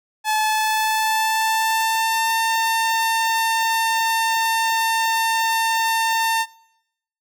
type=tone with pitch glide; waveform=sawtooth; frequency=862 to 902.8 Hz; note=A5 to A5; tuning=-36 to +44 cents; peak=-14 dBFS; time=0.24-6.46 s; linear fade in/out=50 ms; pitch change=+80 cents; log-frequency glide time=0.36-2.36 s; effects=noise-tail reverb RT60 0.8 s tail -22 dB re dry